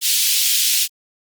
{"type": "high-pass noise", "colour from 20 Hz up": "pink", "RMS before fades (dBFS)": -17, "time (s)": [0.01, 0.88], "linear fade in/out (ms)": 50, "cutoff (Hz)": 3000, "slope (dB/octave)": 24, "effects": ["Opus 32 kbps"]}